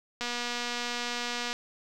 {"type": "click train", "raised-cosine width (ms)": 0.2, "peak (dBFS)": -16, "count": 319, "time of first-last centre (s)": [0.21, 1.53], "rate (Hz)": 241, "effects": []}